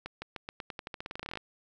accelerating click train, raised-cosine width 0.3 ms, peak -22 dBFS, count 21, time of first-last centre 0.06-1.373 s, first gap 160 ms, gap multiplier 0.89, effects none

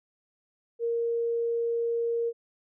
sine tone, 466.2 Hz, A#4, in tune, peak -25 dBFS, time 0.79-2.33 s, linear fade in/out 50 ms, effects none

